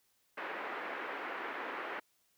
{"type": "band-pass noise", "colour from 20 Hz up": "white", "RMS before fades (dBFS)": -41, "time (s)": [0.37, 2], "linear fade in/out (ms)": 10, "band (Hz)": [290, 2000], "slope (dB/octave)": 24, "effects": ["white hiss -74 dBFS RMS until 2.37 s"]}